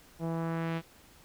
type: tone with low-pass filter sweep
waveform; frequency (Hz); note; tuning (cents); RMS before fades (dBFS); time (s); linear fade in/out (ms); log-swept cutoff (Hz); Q
sawtooth; 164.81; E3; 0; -33; 0.19-0.82; 50; 680 to 3100; 1.2
effects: pink hiss -58 dBFS RMS until 1.24 s